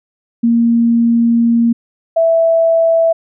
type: tone pair in turn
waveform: sine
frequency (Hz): 233.1 / 659.3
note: A#3 / E5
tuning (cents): 0 / 0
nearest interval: octave + tritone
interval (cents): 1800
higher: second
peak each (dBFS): -8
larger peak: neither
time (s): 0.43-1.73 / 2.16-3.13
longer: first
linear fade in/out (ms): 10
effects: none